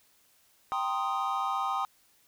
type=chord; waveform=triangle; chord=C minor seventh; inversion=second; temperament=equal; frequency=784 / 932.3 / 1046.5 / 1244.5 Hz; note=G5 / Bb5 / C6 / Eb6; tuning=0 / 0 / 0 / 0 cents; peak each=-31 / -36 / -32 / -30 dBFS; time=0.72-1.85 s; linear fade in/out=0 ms; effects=white hiss -65 dBFS RMS until 2.27 s